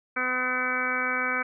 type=harmonic tone; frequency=253.3 Hz; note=B3; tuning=44 cents sharp; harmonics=1 / 2 / 3 / 4 / 5 / 6 / 7 / 8 / 9; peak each=-37 / -36 / -40 / -38 / -31 / -29 / -38 / -36 / -30 dBFS; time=0.16-1.43 s; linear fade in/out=10 ms; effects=none